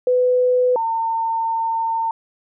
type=tone pair in turn; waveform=sine; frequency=500 / 906.5 Hz; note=B4 / A#5; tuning=+21 / -49 cents; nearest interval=minor seventh; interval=1030 cents; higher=second; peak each=-13 / -18 dBFS; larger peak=first; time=0.07-0.76 / 0.76-2.11 s; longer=second; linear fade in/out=2 ms; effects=none